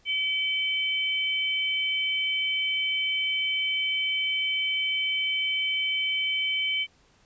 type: tone pair together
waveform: sine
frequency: 2300 / 3066 Hz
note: D7 / G7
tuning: -37 / -39 cents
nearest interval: perfect fourth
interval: 498 cents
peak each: -27 dBFS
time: 0.05-6.87 s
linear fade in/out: 50 ms
effects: pink hiss -62 dBFS RMS until 7.25 s + resampled to 16000 Hz